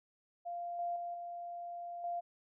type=tone with level steps; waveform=sine; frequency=695 Hz; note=F5; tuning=9 cents flat; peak=-38 / -34 / -38 / -41 / -35 dBFS; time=0.45-2.21 s; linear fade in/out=20 ms; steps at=0.79 / 0.96 / 1.14 / 2.04 s; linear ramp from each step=2 ms; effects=none